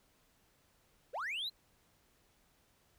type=linear sweep; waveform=triangle; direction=up; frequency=408.4 to 4186 Hz; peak=-34 dBFS; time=1.13-1.5 s; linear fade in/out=20 ms; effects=tanh soft clip ceiling -31 dBFS + pink hiss -71 dBFS RMS until 2.98 s